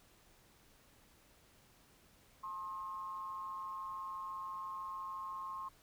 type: tone with amplitude modulation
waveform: sine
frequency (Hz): 1067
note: C6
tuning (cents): +34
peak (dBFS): -38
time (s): 2.43-5.69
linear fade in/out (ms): 10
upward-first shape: sine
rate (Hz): 186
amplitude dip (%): 60
effects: pink hiss -66 dBFS RMS until 5.82 s